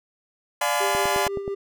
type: chord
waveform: sawtooth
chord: D diminished seventh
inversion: none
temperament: just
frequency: 587.3 / 704.8 / 845.8 / 1014.9 Hz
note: D5 / F5 / Ab5 / Cb6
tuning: 0 / +16 / +31 / +47 cents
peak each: -23 dBFS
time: 0.61-1.28 s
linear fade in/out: 5 ms
type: tone with tremolo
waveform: triangle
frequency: 396.9 Hz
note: G4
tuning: 22 cents sharp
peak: -23 dBFS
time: 0.8-1.55 s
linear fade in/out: 10 ms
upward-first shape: triangle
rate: 5.9 Hz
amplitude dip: 55%
type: click train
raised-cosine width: 2 ms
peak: -18 dBFS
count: 6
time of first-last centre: 0.95-1.479 s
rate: 9.46 Hz
effects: none